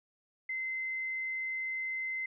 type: tone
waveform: sine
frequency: 2064 Hz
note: C7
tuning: 24 cents flat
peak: -33 dBFS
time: 0.49-2.26 s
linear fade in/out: 5 ms
effects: none